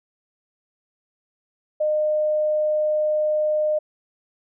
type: tone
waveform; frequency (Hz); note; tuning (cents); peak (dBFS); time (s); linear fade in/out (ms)
sine; 610; D#5; -34; -18; 1.8-3.79; 10
effects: none